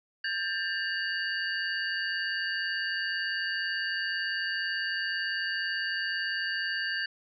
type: tone cluster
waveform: sine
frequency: 1593 / 1775 / 2857 / 4583 Hz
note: G6 / A6 / F7 / D8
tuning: +27 / +15 / +39 / -43 cents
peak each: -32 / -34 / -39 / -36 dBFS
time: 0.24-7.06 s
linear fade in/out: 5 ms
effects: none